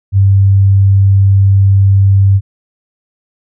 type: tone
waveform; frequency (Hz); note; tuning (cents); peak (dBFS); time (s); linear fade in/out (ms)
sine; 98; G2; 0; -4; 0.12-2.41; 50
effects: none